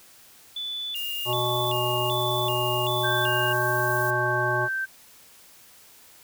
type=tone with vibrato; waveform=sine; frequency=3136 Hz; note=G7; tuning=in tune; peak=-29 dBFS; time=0.56-3.53 s; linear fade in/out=5 ms; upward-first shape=square; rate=1.3 Hz; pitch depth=180 cents each way
type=noise; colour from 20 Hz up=violet; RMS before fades=-36 dBFS; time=0.95-4.11 s; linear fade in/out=10 ms
type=harmonic tone; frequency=122.7 Hz; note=B2; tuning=11 cents flat; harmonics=1 / 3 / 5 / 7 / 9; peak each=-30 / -30 / -30 / -30 / -30 dBFS; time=1.25-4.69 s; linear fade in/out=50 ms
type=tone with pitch glide; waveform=sine; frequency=1568 to 1559 Hz; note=G6 to G6; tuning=0 to -10 cents; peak=-25 dBFS; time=3.03-4.86 s; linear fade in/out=20 ms; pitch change=-10 cents; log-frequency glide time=3.6-4.5 s
effects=white hiss -52 dBFS RMS until 6.23 s